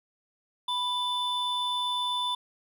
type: tone pair together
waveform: triangle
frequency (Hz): 987.8 / 3520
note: B5 / A7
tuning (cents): 0 / 0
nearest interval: octave + minor seventh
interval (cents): 2200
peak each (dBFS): -28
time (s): 0.68-2.35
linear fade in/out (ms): 5
effects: none